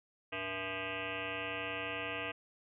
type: tone with frequency modulation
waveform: sine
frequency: 1588 Hz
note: G6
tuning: 22 cents sharp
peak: -36 dBFS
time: 0.32-2.32 s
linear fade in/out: 10 ms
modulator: 185 Hz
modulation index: 7
effects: none